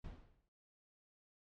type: noise with exponential decay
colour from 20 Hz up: brown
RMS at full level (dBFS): -45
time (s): 0.04-0.49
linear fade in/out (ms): 5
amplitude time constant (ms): 97
effects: low-pass 4000 Hz 12 dB/octave + AAC 32 kbps